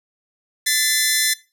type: tone pair together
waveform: 10% pulse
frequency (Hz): 1759.3 / 2032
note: A6 / B6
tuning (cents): -1 / +49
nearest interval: major second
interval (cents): 250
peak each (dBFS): -10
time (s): 0.66-1.34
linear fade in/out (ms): 10
effects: noise-tail reverb RT60 0.3 s tail -19 dB re dry